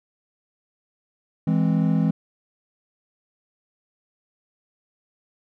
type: chord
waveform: triangle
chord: E augmented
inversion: none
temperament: equal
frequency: 164.81 / 207.7 / 261.6 Hz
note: E3 / G#3 / B#3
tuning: 0 / 0 / 0 cents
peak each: -18 / -21 / -23 dBFS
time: 1.47-2.11 s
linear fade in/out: 5 ms
effects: none